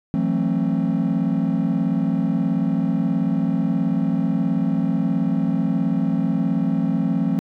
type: chord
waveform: triangle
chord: F# half-diminished seventh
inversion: third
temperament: just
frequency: 166.5 / 185 / 222 / 266.4 Hz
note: E3 / F#3 / A3 / C4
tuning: +18 / 0 / +16 / +31 cents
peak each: -21 dBFS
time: 0.14-7.39 s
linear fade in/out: 0 ms
effects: tanh soft clip ceiling -9 dBFS